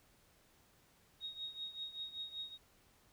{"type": "tone with tremolo", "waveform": "sine", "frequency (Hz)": 3754, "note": "A#7", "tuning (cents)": 11, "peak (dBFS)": -39, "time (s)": [1.2, 2.58], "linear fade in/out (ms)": 50, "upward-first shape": "triangle", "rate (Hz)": 5.2, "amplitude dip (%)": 85, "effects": ["pink hiss -69 dBFS RMS until 3.12 s"]}